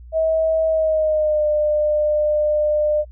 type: tone with pitch glide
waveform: sine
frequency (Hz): 641 to 601.5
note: E5 to D5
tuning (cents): -49 to +41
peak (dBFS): -15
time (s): 0.12-3.05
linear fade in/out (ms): 50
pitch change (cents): -110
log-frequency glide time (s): 0.67-1.46
effects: noise-tail reverb RT60 0.1 s tail -26 dB re dry + added 60 Hz sine -37 dBFS peak until 3.11 s